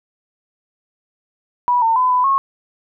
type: tone with pitch steps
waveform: sine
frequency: 978 / 905 / 1010 / 999 / 1090 Hz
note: B5 / A5 / B5 / B5 / C#6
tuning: -17 / +48 / +39 / +20 / -29 cents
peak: -12 dBFS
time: 1.68-2.38 s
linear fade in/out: 0 ms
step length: 140 ms
effects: none